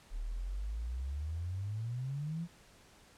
sine exponential sweep, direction up, 35.29 to 174.61 Hz, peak -35 dBFS, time 0.1-2.48 s, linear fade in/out 50 ms, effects pink hiss -61 dBFS RMS until 3.17 s + low-pass 10000 Hz 12 dB/octave

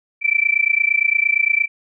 sine tone with amplitude modulation, 2333 Hz, D7, 12 cents flat, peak -10 dBFS, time 0.21-1.68 s, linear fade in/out 50 ms, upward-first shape sine, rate 28.7 Hz, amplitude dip 95%, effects none

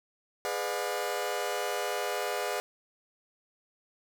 sawtooth chord, G# diminished seventh, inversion none, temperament just, 415.3 / 498.4 / 598 / 717.6 Hz, G#4 / B4 / D5 / F5, 0 / +16 / +31 / +47 cents, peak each -32 dBFS, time 0.45-2.6 s, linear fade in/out 0 ms, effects 10-bit

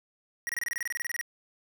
square tone bursts, 1900 Hz, A#6, 33 cents sharp, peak -30 dBFS, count 16, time 0.47-1.212 s, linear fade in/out 0 ms, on 22 ms, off 26 ms, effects none

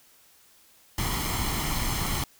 pink noise with comb filter, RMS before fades -28 dBFS, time 0.98-2.24 s, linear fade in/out 2 ms, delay 0.95 ms, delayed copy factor +0.6, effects white hiss -58 dBFS RMS until 2.39 s

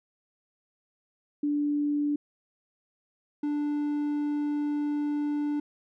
sine / triangle tone pair in turn, 292.3 / 293.9 Hz, D4 / D4, -8 / +1 cents, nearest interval unison, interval 9 cents, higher second, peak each -24 dBFS, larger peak neither, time 1.43-2.16 / 3.43-5.6 s, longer second, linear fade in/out 5 ms, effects none

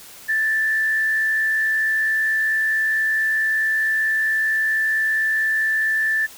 sine tone with frequency modulation, 1760 Hz, A6, in tune, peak -17 dBFS, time 0.28-6.27 s, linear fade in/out 20 ms, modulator 75.5 Hz, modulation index 0.37, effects white hiss -42 dBFS RMS until 6.37 s

